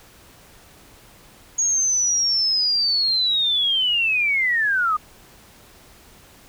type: linear sweep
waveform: sine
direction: down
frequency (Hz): 6645 to 1200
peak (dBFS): -17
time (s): 1.58-4.97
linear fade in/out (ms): 10
effects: pink hiss -49 dBFS RMS until 6.48 s